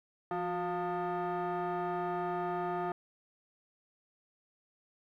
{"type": "tone with frequency modulation", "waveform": "sine", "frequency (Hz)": 171.2, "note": "F3", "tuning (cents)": -34, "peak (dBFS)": -30, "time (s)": [0.31, 2.92], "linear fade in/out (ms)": 2, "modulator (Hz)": 532, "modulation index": 1.9, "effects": ["tanh soft clip ceiling -29 dBFS", "12-bit"]}